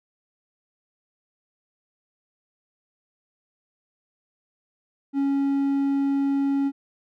triangle tone, 277.2 Hz, C#4, in tune, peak -18 dBFS, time 5.13-6.72 s, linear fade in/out 50 ms, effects none

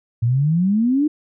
sine exponential sweep, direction up, 112.4 to 311.1 Hz, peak -14 dBFS, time 0.22-1.08 s, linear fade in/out 10 ms, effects none

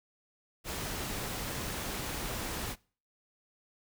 pink noise, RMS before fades -37 dBFS, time 0.64-2.76 s, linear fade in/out 50 ms, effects noise-tail reverb RT60 0.4 s tail -23 dB re dry

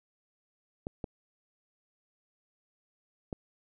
clicks, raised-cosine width 2 ms, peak -22 dBFS, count 3, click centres 0.869 / 1.042 / 3.328 s, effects none

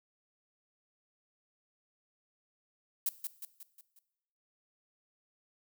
violet noise with echo, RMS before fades -31 dBFS, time 3.06-3.09 s, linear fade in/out 2 ms, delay 180 ms, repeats 5, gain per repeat -6 dB, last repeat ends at 3.99 s, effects noise-tail reverb RT60 0.9 s tail -17 dB re dry

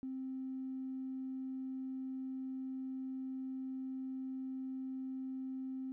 triangle tone with tanh clipping, 262.4 Hz, C4, 5 cents sharp, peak -39 dBFS, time 0.03-5.92 s, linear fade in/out 0 ms, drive 4 dB, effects none

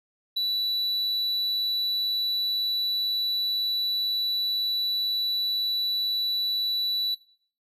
triangle tone, 3951 Hz, B7, in tune, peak -22 dBFS, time 0.36-7.15 s, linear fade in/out 10 ms, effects noise-tail reverb RT60 0.5 s tail -18 dB re dry + resampled to 32000 Hz

